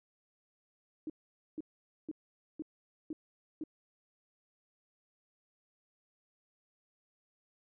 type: tone bursts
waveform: sine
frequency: 311.1 Hz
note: D#4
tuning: in tune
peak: -36 dBFS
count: 6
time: 1.07-3.638 s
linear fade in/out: 2 ms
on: 28 ms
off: 480 ms
effects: none